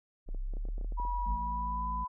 sine exponential sweep, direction up, 30.87 to 49 Hz, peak -32 dBFS, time 0.26-1.41 s, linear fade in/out 50 ms
clicks, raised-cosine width 2 ms, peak -35 dBFS, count 12, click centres 0.289 / 0.347 / 0.537 / 0.569 / 0.653 / 0.687 / 0.781 / 0.812 / 0.846 / 0.922 / 0.999 / 1.051 s
sine tone with pitch glide, 970 to 1000.2 Hz, B5 to B5, -31 to +22 cents, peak -33 dBFS, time 0.97-2.08 s, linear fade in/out 20 ms, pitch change +53 cents, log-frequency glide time 1.34-1.87 s
harmonic tone, 55 Hz, A1, in tune, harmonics 1 / 3 / 4, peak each -35 / -47 / -47 dBFS, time 1.25-2.05 s, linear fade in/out 20 ms
effects none

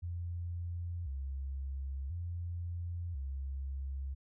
sine tone with vibrato, 76.6 Hz, D#2, 27 cents flat, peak -36 dBFS, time 0.02-4.15 s, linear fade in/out 20 ms, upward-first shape square, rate 0.48 Hz, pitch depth 210 cents each way, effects none

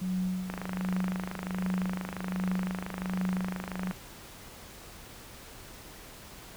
sine tone with tremolo, 184.5 Hz, F#3, 5 cents flat, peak -27 dBFS, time 0.01-3.92 s, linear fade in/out 10 ms, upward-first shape sine, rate 1.3 Hz, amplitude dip 75%
click train, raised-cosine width 0.5 ms, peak -20 dBFS, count 89, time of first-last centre 0.5-3.911 s, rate 25.8 Hz
effects pink hiss -48 dBFS RMS until 6.56 s

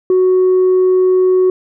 sine tone, 370 Hz, F#4, in tune, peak -6 dBFS, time 0.1-1.5 s, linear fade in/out 2 ms, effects tanh soft clip ceiling -6 dBFS

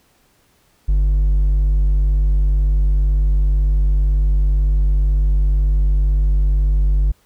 sine tone with hard clipping, 49 Hz, G1, in tune, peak -13 dBFS, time 0.88-7.12 s, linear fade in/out 10 ms, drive 3 dB, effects pink hiss -58 dBFS RMS until 7.25 s

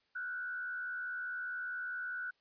sine tone with frequency modulation, 1480 Hz, F#6, in tune, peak -37 dBFS, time 0.15-2.31 s, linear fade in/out 10 ms, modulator 75.2 Hz, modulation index 0.7, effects white hiss -75 dBFS RMS until 2.4 s + resampled to 11025 Hz

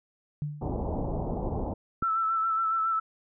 sine tone with exponential decay, 148 Hz, D3, 14 cents sharp, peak -26 dBFS, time 0.42-0.88 s, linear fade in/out 0 ms, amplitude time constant 100 ms
pink low-pass noise, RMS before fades -31 dBFS, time 0.61-1.74 s, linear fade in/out 10 ms, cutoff 900 Hz, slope 48 dB/octave
clicks, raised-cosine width 3 ms, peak -21 dBFS, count 4, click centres 0.696 / 1.195 / 1.334 / 2.025 s
sine tone with vibrato, 1326 Hz, E6, 10 cents sharp, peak -24 dBFS, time 2.02-3 s, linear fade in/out 10 ms, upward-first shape sine, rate 7.2 Hz, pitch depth 30 cents each way
effects none

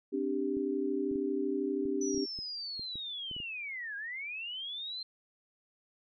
sine chord, C suspended second, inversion none, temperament just, 261.6 / 294.3 / 392.4 Hz, C4 / D4 / G4, 0 / +4 / +2 cents, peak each -36 / -34 / -33 dBFS, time 0.12-2.26 s, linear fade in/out 20 ms
clicks, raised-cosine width 3 ms, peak -35 dBFS, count 12, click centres 0.569 / 1.114 / 1.157 / 1.855 / 2.146 / 2.177 / 2.389 / 2.795 / 2.956 / 3.313 / 3.365 / 3.402 s
sine linear two-way sweep, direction down then up, 6000 to 1600 to 4171 Hz, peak -37 dBFS, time 2.01-5.03 s, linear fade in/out 5 ms, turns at 3.96 s
effects none

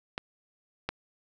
clicks, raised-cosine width 0.3 ms, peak -16 / -14 dBFS, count 2, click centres 0.179 / 0.89 s, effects none

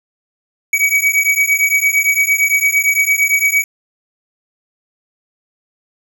square beating tone pair, 2263 / 2271.8 Hz, C#7 / C#7, +35 / +42 cents, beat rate 8.8 Hz, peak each -15 dBFS, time 0.73-3.64 s, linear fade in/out 5 ms, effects none

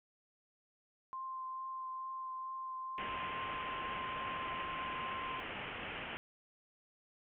sine tone with vibrato, 1046.5 Hz, C6, in tune, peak -40 dBFS, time 1.13-5.4 s, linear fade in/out 0 ms, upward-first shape triangle, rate 2.3 Hz, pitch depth 11 cents each way
white low-pass noise, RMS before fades -44 dBFS, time 2.98-6.17 s, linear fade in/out 0 ms, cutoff 3100 Hz, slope 96 dB/octave
effects none

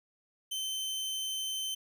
sawtooth tone, 3084 Hz, G7, 29 cents flat, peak -30 dBFS, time 0.51-1.75 s, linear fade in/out 10 ms, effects none

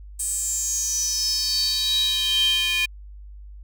square tone with high-pass filter sweep, 349.2 Hz, F4, in tune, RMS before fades -23 dBFS, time 0.19-2.86 s, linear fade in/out 10 ms, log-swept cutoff 8500 to 2600 Hz, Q 9, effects added 50 Hz sine -38 dBFS peak until 3.63 s

